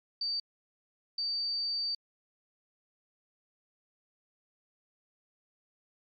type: tone bursts at uneven times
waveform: sine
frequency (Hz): 4618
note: D8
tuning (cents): -30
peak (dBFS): -28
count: 2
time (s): 0.21-0.4 / 1.18-1.95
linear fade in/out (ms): 5
effects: tanh soft clip ceiling -28 dBFS + MP3 48 kbps